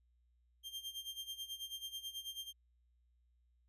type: tone with tremolo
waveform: 40% pulse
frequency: 3180 Hz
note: G7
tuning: 24 cents sharp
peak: -40 dBFS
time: 0.63-2.53 s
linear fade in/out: 50 ms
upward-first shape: sine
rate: 9.2 Hz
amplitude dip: 80%
effects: added 60 Hz sine -70 dBFS peak until 3.68 s + resampled to 32000 Hz